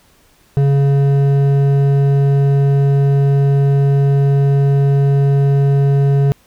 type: tone with hard clipping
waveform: triangle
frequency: 139.5 Hz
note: C#3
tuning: 11 cents sharp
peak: -11 dBFS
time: 0.57-6.32 s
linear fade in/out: 0 ms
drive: 12 dB
effects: pink hiss -52 dBFS RMS until 6.46 s